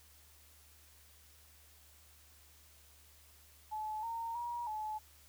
sine tone with pitch steps, 861 / 919 / 953 / 859 Hz, A5 / A#5 / A#5 / A5, -38 / -25 / +38 / -42 cents, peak -37 dBFS, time 3.71-4.99 s, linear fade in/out 20 ms, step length 320 ms, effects added 74 Hz sine -64 dBFS peak until 5.28 s + white hiss -63 dBFS RMS until 5.28 s

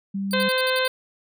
sine tone, 196.4 Hz, G3, 4 cents sharp, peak -24 dBFS, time 0.14-0.49 s, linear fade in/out 10 ms
15% pulse tone bursts, 4589 Hz, D8, 41 cents flat, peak -25 dBFS, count 7, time 0.31-0.879 s, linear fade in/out 0 ms, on 29 ms, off 61 ms
harmonic tone, 516 Hz, C5, 24 cents flat, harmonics 1 / 2 / 3 / 4 / 5 / 6 / 7 / 8, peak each -23 / -29 / -26 / -32 / -31 / -33 / -30 / -32 dBFS, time 0.33-0.88 s, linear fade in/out 5 ms
effects none

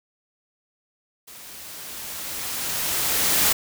white noise with level ramp, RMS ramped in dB -43 to -18 dBFS, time 1.27-3.53 s, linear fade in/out 10 ms, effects none

